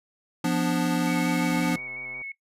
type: chord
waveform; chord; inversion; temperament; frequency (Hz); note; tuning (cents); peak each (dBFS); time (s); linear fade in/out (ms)
square; B diminished; second; equal; 174.61 / 246.9 / 293.7; F3 / B3 / D4; 0 / 0 / 0; -27 / -28 / -27; 0.44-1.76; 5
type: tone with vibrato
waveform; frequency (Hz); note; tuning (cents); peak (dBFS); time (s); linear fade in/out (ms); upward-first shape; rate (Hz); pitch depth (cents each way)
sine; 2217; C#7; 0; -33; 1.07-2.32; 5; square; 5.6; 17
type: click train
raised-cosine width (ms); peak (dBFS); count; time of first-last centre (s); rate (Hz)
1; -35; 92; 1.5-2.217; 127
effects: noise-tail reverb RT60 0.1 s tail -19 dB re dry + resampled to 32000 Hz